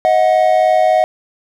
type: tone pair together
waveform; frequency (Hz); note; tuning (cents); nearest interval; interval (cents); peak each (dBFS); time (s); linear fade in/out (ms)
triangle; 630.7 / 734; D#5 / F#5; +23 / -14; minor third; 263; -10; 0.05-1.04; 0
effects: none